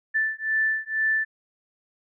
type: beating tone pair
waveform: sine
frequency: 1760 / 1762.1 Hz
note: A6 / A6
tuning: 0 / +2 cents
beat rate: 2.1 Hz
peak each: -25 dBFS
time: 0.14-1.25 s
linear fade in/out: 20 ms
effects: none